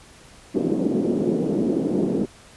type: band-pass noise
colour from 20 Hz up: white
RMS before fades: -22 dBFS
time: 0.54-2.26 s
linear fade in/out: 20 ms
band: 190 to 370 Hz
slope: 24 dB/octave
effects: pink hiss -48 dBFS RMS until 2.56 s + resampled to 24000 Hz